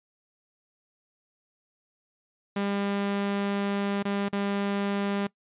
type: tone with dropouts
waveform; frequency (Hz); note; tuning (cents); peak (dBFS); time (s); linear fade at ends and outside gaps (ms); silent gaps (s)
sawtooth; 200.4; G3; +38; -22; 2.56-5.27; 5; 4.027-4.051 / 4.286-4.328
effects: noise-tail reverb RT60 0.1 s tail -22 dB re dry + resampled to 8000 Hz

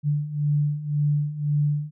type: beating tone pair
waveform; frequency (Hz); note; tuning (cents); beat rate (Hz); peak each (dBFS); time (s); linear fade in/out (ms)
sine; 145.9 / 147.8; D3 / D3; -11 / +11; 1.9; -26 / -22; 0.03-1.91; 50
effects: none

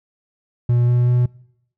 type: tone with pitch steps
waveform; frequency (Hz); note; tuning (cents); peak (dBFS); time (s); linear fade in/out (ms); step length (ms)
triangle; 120.8 / 122.1 / 123; B2 / B2 / B2; -38 / -19 / -7; -11; 0.69-1.26; 5; 190
effects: noise-tail reverb RT60 0.8 s tail -24 dB re dry

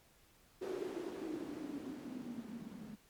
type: noise with low-pass filter sweep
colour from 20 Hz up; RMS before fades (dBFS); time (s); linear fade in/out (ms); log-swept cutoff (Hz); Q
violet; -44; 0.61-2.96; 20; 390 to 200; 8.4
effects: pink hiss -67 dBFS RMS until 3.09 s + MP3 96 kbps

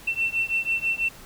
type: beating tone pair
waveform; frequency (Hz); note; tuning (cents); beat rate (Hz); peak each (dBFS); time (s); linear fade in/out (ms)
sine; 2690 / 2696.1; E7 / E7; +34 / +38; 6.1; -25; 0.07-1.09; 10
effects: tanh soft clip ceiling -15 dBFS + pink hiss -46 dBFS RMS until 1.25 s

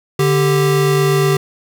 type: tone pair together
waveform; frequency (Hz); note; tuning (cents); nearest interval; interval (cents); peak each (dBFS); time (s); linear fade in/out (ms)
square; 146.61 / 391.4; D3 / G4; -3 / -3; octave + perfect fourth; 1700; -15; 0.19-1.37; 5
effects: none

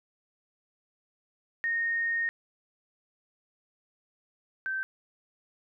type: tone pair in turn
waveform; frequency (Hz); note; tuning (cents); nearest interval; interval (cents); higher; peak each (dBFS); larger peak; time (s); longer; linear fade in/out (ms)
sine; 1850 / 1551.7; A#6 / G6; -14 / -18; minor third; 304; first; -26 / -29; first; 1.64-2.29 / 4.66-4.83; first; 0
effects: none

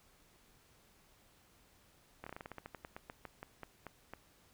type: slowing click train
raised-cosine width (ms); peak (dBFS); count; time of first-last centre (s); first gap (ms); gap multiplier
0.5; -30; 19; 2.24-4.136; 25; 1.15
effects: pink hiss -67 dBFS RMS until 4.53 s

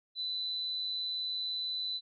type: tone with amplitude modulation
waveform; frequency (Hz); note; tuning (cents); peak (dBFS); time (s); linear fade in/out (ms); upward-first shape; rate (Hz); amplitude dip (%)
sine; 3999; B7; +21; -31; 0.15-2.01; 50; sine; 166; 40
effects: none

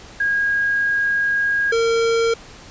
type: tone pair in turn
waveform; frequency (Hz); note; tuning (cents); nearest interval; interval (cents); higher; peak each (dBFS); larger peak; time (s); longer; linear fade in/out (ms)
sine / square; 1635 / 458.8; G#6 / A#4; -28 / -28; octave + minor seventh; 2200; first; -16; neither; 0.2-1.72 / 1.72-2.34; first; 5
effects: pink hiss -41 dBFS RMS until 2.7 s + resampled to 16000 Hz

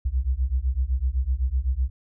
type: beating tone pair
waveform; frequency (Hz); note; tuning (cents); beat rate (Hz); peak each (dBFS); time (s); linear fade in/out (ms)
sine; 60.5 / 68.4; B1 / C#2; -35 / -23; 7.9; -24; 0.05-1.9; 10
effects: none

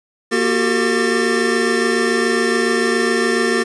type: tone cluster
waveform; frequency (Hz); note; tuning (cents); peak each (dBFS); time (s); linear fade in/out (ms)
square; 235.4 / 363.3 / 390.4 / 453.2 / 1792; A#3 / F#4 / G4 / A#4 / A6; +17 / -32 / -7 / -49 / +31; -22; 0.31-3.64; 20
effects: resampled to 22050 Hz + 8-bit

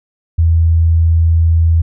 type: tone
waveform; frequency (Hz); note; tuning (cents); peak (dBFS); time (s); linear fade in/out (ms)
sine; 82.41; E2; 0; -7; 0.38-1.82; 10
effects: none

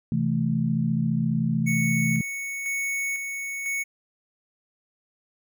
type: chord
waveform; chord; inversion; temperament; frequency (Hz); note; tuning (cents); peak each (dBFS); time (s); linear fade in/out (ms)
sine; A minor; first; equal; 130.81 / 164.81 / 220; C3 / E3 / A3; 0 / 0 / 0; -27 / -25 / -25; 0.12-2.21; 2
type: tone with tremolo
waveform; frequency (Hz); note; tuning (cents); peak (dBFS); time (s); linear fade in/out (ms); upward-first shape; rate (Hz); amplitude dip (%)
square; 2217; C#7; 0; -26; 1.66-3.84; 20; square; 1; 40
effects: none

